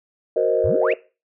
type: chord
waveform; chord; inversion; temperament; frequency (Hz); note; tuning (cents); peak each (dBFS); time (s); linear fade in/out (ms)
sine; C half-diminished seventh; second; equal; 370 / 466.2 / 523.3 / 622.3; Gb4 / Bb4 / C5 / Eb5; 0 / 0 / 0 / 0; -24 / -19 / -22 / -21; 0.36-0.94; 5
type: exponential sweep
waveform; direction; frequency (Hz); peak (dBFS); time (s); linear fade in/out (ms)
sine; up; 69.3 to 2910; -23; 0.64-0.93; 5
effects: noise-tail reverb RT60 0.3 s tail -19 dB re dry + tanh soft clip ceiling -5 dBFS